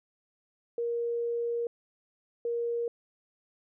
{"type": "tone pair in turn", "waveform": "sine", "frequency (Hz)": [470.6, 470.6], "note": ["A#4", "A#4"], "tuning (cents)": [16, 16], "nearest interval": "unison", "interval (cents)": 0, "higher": "neither", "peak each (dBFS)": -28, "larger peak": "neither", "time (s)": [[0.78, 1.67], [2.45, 2.88]], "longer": "first", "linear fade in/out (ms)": 2, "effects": []}